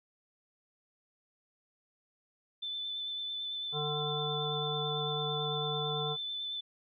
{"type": "tone with vibrato", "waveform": "sine", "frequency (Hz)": 3520, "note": "A7", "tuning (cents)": 0, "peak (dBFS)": -35, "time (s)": [2.62, 6.61], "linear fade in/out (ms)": 10, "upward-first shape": "sine", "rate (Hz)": 9, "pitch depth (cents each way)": 16}
{"type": "harmonic tone", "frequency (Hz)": 149.3, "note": "D3", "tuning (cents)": 29, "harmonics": [1, 3, 5, 7, 9], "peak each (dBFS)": [-37, -37, -40, -43, -45], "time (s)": [3.72, 6.17], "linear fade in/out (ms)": 50}
{"effects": []}